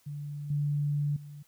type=tone with level steps; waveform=sine; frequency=145.7 Hz; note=D3; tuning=13 cents flat; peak=-35 / -26 / -42 dBFS; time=0.06-1.43 s; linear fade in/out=10 ms; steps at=0.5 / 1.16 s; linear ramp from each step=5 ms; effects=white hiss -66 dBFS RMS until 1.47 s